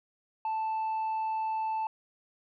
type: tone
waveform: sine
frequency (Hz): 880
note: A5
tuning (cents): 0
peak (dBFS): -26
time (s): 0.45-1.87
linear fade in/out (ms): 2
effects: tanh soft clip ceiling -28 dBFS